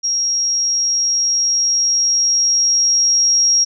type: tone with level ramp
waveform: sine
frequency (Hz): 5610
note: F8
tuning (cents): +7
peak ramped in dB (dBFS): -15 to -10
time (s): 0.03-3.65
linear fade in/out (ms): 20
effects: none